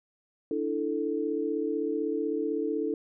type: chord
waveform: sine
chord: D suspended second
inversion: none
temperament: equal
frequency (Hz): 293.7 / 329.6 / 440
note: D4 / E4 / A4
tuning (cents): 0 / 0 / 0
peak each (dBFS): -32 / -32 / -30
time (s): 0.51-2.94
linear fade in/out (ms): 2
effects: none